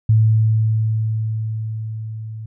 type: tone with level ramp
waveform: sine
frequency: 110 Hz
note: A2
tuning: in tune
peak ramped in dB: -9 to -28 dBFS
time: 0.09-2.46 s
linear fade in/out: 5 ms
effects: none